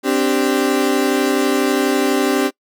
35% pulse chord, C suspended second, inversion none, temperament equal, 261.6 / 293.7 / 392 Hz, C4 / D4 / G4, 0 / 0 / 0 cents, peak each -17 dBFS, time 0.03-2.51 s, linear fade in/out 50 ms, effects noise-tail reverb RT60 0.1 s tail -23 dB re dry

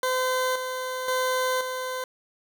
20% pulse tone with tremolo, 512 Hz, C5, 38 cents flat, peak -18 dBFS, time 0.03-2.04 s, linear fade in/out 2 ms, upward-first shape square, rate 0.95 Hz, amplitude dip 50%, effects none

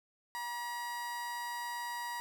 30% pulse tone with amplitude modulation, 958 Hz, A#5, 47 cents sharp, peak -33 dBFS, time 0.35-2.2 s, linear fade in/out 0 ms, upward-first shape sine, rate 213 Hz, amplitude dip 35%, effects none

